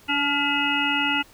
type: harmonic tone with a mistuned harmonic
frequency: 286.9 Hz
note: D4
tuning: 40 cents flat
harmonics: 1 / 3 / 5 / 7 / 9 / 10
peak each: -28 / -28 / -27 / -30 / -26 / -26 dBFS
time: 0.08-1.23 s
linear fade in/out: 20 ms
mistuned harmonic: 5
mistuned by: -35 cents
effects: pink hiss -52 dBFS RMS until 1.33 s